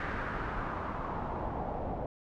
pink noise with low-pass filter sweep, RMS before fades -36 dBFS, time 0-2.06 s, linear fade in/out 2 ms, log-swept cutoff 1700 to 680 Hz, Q 2.5, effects none

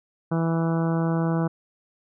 harmonic tone, 164.81 Hz, E3, in tune, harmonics 1 / 2 / 3 / 4 / 5 / 6 / 7 / 8 / 9, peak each -22 / -28 / -32 / -34 / -36 / -38 / -39 / -40 / -41 dBFS, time 0.31-1.48 s, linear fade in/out 10 ms, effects none

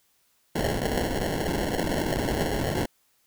blue noise with sample-and-hold, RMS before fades -27 dBFS, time 0.55-2.86 s, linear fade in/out 10 ms, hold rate 1225 Hz, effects white hiss -67 dBFS RMS until 3.26 s

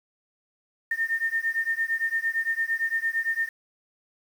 sine beating tone pair, 1813 / 1821.8 Hz, A#6 / A#6, -49 / -40 cents, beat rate 8.8 Hz, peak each -27 dBFS, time 0.91-3.49 s, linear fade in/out 5 ms, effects 8-bit

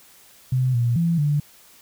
sine tone with pitch steps, 128.5 / 119.2 / 168.4 / 146.8 Hz, C3 / A#2 / E3 / D3, -31 / +39 / +37 / 0 cents, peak -17 dBFS, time 0.52-1.4 s, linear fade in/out 5 ms, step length 220 ms, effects white hiss -51 dBFS RMS until 1.81 s

